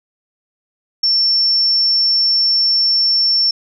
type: tone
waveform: sine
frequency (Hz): 5420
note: E8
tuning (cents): +47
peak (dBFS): -11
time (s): 1.03-3.51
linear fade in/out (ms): 5
effects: none